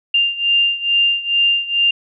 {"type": "beating tone pair", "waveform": "sine", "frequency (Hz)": [2794, 2796.3], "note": ["F7", "F7"], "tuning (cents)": [0, 2], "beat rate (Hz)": 2.3, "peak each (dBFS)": [-15, -18], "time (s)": [0.14, 1.91], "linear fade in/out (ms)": 5, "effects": []}